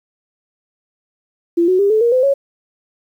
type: tone with pitch steps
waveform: sine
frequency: 341 / 369.7 / 400.9 / 434.6 / 471.2 / 510.9 / 554 Hz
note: F4 / F#4 / G4 / A4 / A#4 / C5 / C#5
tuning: -41 / -1 / +39 / -21 / +19 / -41 / -1 cents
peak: -10 dBFS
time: 1.57-2.34 s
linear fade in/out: 10 ms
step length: 110 ms
effects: 8-bit